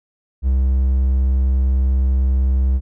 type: tone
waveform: triangle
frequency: 65.41 Hz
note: C2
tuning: in tune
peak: -11 dBFS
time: 0.42-2.81 s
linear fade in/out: 50 ms
effects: none